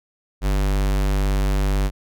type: tone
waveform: square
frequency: 49 Hz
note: G1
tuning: in tune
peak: -18 dBFS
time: 0.41-1.91 s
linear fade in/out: 50 ms
effects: none